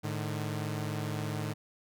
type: tone pair together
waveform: sawtooth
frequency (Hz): 107.33 / 151.3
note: A2 / D#3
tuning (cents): -43 / -48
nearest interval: tritone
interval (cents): 595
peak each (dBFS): -31 / -32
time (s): 0.03-1.54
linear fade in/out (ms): 20
effects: none